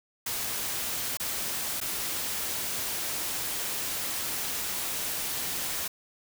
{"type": "noise with dropouts", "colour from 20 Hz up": "white", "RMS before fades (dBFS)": -32, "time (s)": [0.26, 5.88], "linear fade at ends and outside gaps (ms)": 5, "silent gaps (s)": [[1.172, 1.198], [1.803, 1.812]], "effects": []}